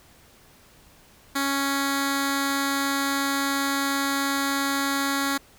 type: tone with notch filter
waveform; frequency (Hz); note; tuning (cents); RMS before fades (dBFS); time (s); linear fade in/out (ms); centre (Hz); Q
10% pulse; 277.2; C#4; 0; -25; 1.35-5.38; 10; 640; 0.98
effects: pink hiss -54 dBFS RMS until 5.58 s